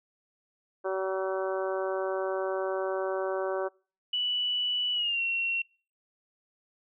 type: harmonic tone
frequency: 190 Hz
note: F#3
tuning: 46 cents sharp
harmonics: 2 / 3 / 4 / 5 / 6 / 7 / 8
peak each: -31 / -32 / -39 / -40 / -40 / -44 / -42 dBFS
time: 0.84-3.69 s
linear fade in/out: 20 ms
type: tone with pitch glide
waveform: sine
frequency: 2960 to 2730 Hz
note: F#7 to F7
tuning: 0 to -40 cents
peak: -26 dBFS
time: 4.13-5.62 s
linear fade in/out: 5 ms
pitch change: -140 cents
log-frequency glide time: 4.93-5.21 s
effects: noise-tail reverb RT60 0.4 s tail -26 dB re dry